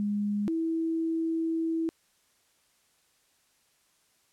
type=tone pair in turn; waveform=sine; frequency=205.7 / 326.5 Hz; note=G#3 / E4; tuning=-16 / -17 cents; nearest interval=minor sixth; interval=799 cents; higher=second; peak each=-26 dBFS; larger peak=neither; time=0-0.48 / 0.48-1.89 s; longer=second; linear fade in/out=0 ms; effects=white hiss -68 dBFS RMS until 4.32 s + low-pass 11000 Hz 12 dB/octave